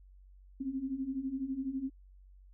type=beating tone pair; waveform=sine; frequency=258.2 / 270.2 Hz; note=C4 / C#4; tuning=-23 / -44 cents; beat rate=12 Hz; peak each=-39 / -35 dBFS; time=0.6-1.9 s; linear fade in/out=10 ms; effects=added 47 Hz sine -54 dBFS peak until 2.53 s